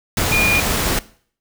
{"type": "tone in noise", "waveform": "sine", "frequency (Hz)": 2429, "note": "D#7", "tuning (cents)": -42, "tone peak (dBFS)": -15, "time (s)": [0.32, 0.6], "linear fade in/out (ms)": 2, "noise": "pink", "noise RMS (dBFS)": -19, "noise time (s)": [0.17, 0.99], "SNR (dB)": 1, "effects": ["noise-tail reverb RT60 0.5 s tail -19 dB re dry"]}